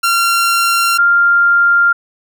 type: tone pair in turn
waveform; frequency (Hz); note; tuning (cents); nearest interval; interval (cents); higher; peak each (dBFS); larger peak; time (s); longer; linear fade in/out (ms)
sawtooth / sine; 1375 / 1395.8; F6 / F6; -27 / -1; unison; 26; second; -7; neither; 0.03-0.98 / 0.98-1.93; neither; 10
effects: none